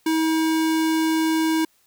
square tone, 319.9 Hz, D#4, 48 cents sharp, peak -19 dBFS, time 0.06-1.65 s, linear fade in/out 5 ms, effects white hiss -62 dBFS RMS until 1.86 s

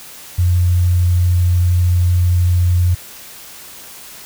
sine tone, 88.7 Hz, F2, 27 cents sharp, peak -10 dBFS, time 0.38-2.95 s, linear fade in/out 10 ms, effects white hiss -36 dBFS RMS until 4.25 s

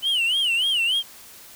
sine tone with vibrato, 2960 Hz, F#7, in tune, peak -16 dBFS, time 0.02-1.03 s, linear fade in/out 50 ms, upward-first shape sine, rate 3.4 Hz, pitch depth 170 cents each way, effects tanh soft clip ceiling -18 dBFS + white hiss -45 dBFS RMS until 1.55 s

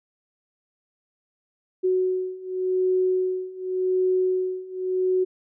sine beating tone pair, 370 / 370.88 Hz, F#4 / F#4, 0 / +4 cents, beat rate 0.88 Hz, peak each -25 / -23 dBFS, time 1.83-5.25 s, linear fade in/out 20 ms, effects none

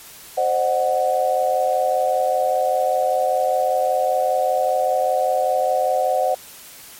sine chord, C diminished, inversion none, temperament equal with one note detuned, 523.3 / 608.4 / 740 Hz, C5 / Eb5 / Gb5, 0 / -39 / 0 cents, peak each -21 / -22 / -19 dBFS, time 0.37-6.35 s, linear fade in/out 10 ms, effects white hiss -41 dBFS RMS until 6.99 s + MP3 64 kbps

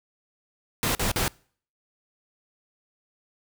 pink noise bursts, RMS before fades -25 dBFS, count 3, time 0.83-1.28 s, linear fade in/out 0 ms, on 120 ms, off 45 ms, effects noise-tail reverb RT60 0.5 s tail -25 dB re dry

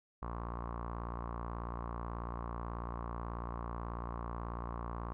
sawtooth tone with low-pass filter, 58.27 Hz, A#1, in tune, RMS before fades -41 dBFS, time 0.22-5.13 s, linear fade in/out 0 ms, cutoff 1100 Hz, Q 5.9, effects none

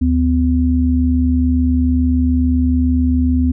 sine tone pair together, 75.35 / 253.1 Hz, D2 / B3, +45 / +43 cents, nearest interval octave + major sixth, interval 2098 cents, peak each -14 dBFS, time 0.01-3.52 s, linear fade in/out 10 ms, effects none

